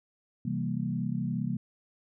sine chord, C dominant seventh, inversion none, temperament equal, 130.81 / 164.81 / 196 / 233.1 Hz, C3 / E3 / G3 / Bb3, 0 / 0 / 0 / 0 cents, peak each -34 dBFS, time 0.45-1.57 s, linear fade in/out 5 ms, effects none

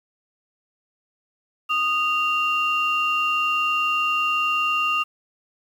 sine tone pair together, 1236 / 2775 Hz, D#6 / F7, -12 / -12 cents, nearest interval octave + major second, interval 1400 cents, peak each -21 dBFS, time 1.69-5.04 s, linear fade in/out 20 ms, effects tanh soft clip ceiling -13 dBFS + 8-bit

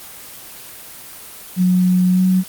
sine tone with pitch glide, 182.3 to 185.81 Hz, F#3 to F#3, -25 to +8 cents, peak -11 dBFS, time 1.56-2.44 s, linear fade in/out 50 ms, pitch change +33 cents, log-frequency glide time 2.1-2.24 s, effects white hiss -36 dBFS RMS until 2.48 s + Opus 24 kbps

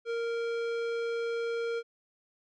sine tone with tanh clipping, 464.6 Hz, A#4, 6 cents flat, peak -32 dBFS, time 0.05-1.83 s, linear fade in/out 50 ms, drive 16 dB, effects none

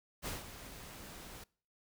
pink noise with ADSR envelope, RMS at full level -39 dBFS, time 0.22-1.44 s, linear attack 43 ms, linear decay 170 ms, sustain -11 dB, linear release 6 ms, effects noise-tail reverb RT60 0.5 s tail -25 dB re dry

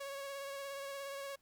sawtooth tone with vibrato, 554.4 Hz, C#5, in tune, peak -38 dBFS, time 0-1.36 s, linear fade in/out 10 ms, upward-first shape sine, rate 17 Hz, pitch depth 21 cents each way, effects pink hiss -75 dBFS RMS until 1.41 s

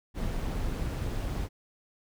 brown noise with amplitude modulation, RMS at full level -30 dBFS, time 0.14-1.49 s, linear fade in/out 50 ms, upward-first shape sine, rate 180 Hz, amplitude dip 40%, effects none

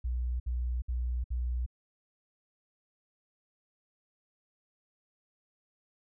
sine tone bursts, 61.1 Hz, B1, 18 cents flat, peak -29 dBFS, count 4, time 0.04-1.663 s, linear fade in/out 10 ms, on 360 ms, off 61 ms, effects none

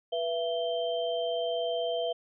sine tone cluster, 490 / 669 / 3131 Hz, B4 / E5 / G7, -14 / +25 / -3 cents, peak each -32 / -30 / -38 dBFS, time 0.12-2.13 s, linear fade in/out 10 ms, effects none

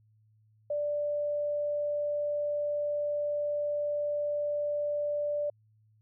sine tone, 587.3 Hz, D5, in tune, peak -28 dBFS, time 0.7-5.5 s, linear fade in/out 5 ms, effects added 108 Hz sine -62 dBFS peak until 6.01 s

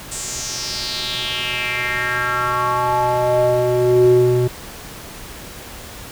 square tone with band-pass filter sweep, 123.47 Hz, B2, in tune, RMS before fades -18 dBFS, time 0.11-4.48 s, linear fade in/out 10 ms, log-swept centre 8100 to 270 Hz, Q 4.1, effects pink hiss -35 dBFS RMS until 6.11 s

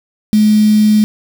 sine tone with quantisation, 212.9 Hz, G#3, 43 cents sharp, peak -6 dBFS, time 0.33-1.04 s, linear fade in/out 0 ms, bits 4, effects none

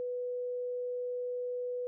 sine tone, 493.9 Hz, B4, in tune, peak -33 dBFS, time 0-1.87 s, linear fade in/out 0 ms, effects none

